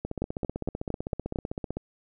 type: two click trains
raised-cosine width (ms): 2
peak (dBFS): -15 / -18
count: 6 / 28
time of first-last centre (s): 0.22-1.359 / 0.05-1.77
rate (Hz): 4.39 / 15.7
effects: none